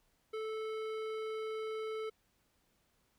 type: tone with hard clipping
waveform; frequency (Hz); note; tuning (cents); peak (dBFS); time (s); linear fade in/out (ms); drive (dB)
sine; 437.7; A4; -9; -39; 0.33-2.1; 10; 14
effects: pink hiss -75 dBFS RMS until 3.18 s